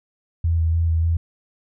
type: tone with vibrato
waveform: sine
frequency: 82.41 Hz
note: E2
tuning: in tune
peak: -16 dBFS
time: 0.44-1.17 s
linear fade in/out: 5 ms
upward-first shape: square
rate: 3.4 Hz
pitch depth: 18 cents each way
effects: none